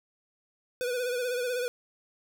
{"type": "tone with vibrato", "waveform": "square", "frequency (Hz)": 493.9, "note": "B4", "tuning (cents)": 0, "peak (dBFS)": -29, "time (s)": [0.81, 1.68], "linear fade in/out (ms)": 0, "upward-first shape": "sine", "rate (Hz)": 16, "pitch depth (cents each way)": 51, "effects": []}